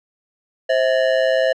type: ring-modulated tone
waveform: square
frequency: 587.3 Hz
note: D5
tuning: in tune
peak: -12 dBFS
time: 0.69-1.53 s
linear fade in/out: 10 ms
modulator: 60.4 Hz
effects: low-pass 3000 Hz 12 dB/octave